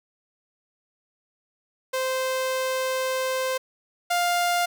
sawtooth tone pair in turn, 520 / 701.7 Hz, C5 / F5, -11 / +8 cents, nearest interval perfect fourth, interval 519 cents, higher second, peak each -20 / -17 dBFS, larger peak second, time 1.93-3.58 / 4.1-4.66 s, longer first, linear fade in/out 10 ms, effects none

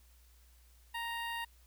15% pulse tone with notch filter, 932.3 Hz, A#5, in tune, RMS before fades -39 dBFS, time 0.94-1.45 s, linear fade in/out 10 ms, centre 6700 Hz, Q 0.53, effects added 60 Hz sine -60 dBFS peak until 1.66 s + white hiss -68 dBFS RMS until 1.66 s

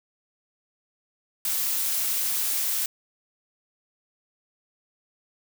blue noise, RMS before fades -26 dBFS, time 1.45-2.86 s, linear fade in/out 2 ms, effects none

